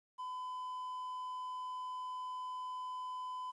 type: tone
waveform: triangle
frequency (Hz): 1009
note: B5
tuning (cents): +37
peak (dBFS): -38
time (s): 0.18-3.52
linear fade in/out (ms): 20
effects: resampled to 22050 Hz + 12-bit